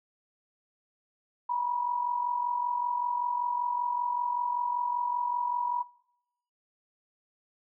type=tone with amplitude modulation; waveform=sine; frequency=971 Hz; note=B5; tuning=30 cents flat; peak=-24 dBFS; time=1.49-5.83 s; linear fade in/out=10 ms; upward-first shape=sine; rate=45.2 Hz; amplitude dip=60%; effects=noise-tail reverb RT60 0.8 s tail -23 dB re dry